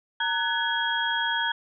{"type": "tone cluster", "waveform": "sine", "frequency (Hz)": [922, 1495, 1695, 3281], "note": ["A#5", "F#6", "G#6", "G#7"], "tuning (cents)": [-19, 17, 35, -22], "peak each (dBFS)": -29, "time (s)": [0.2, 1.52], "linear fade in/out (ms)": 5, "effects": []}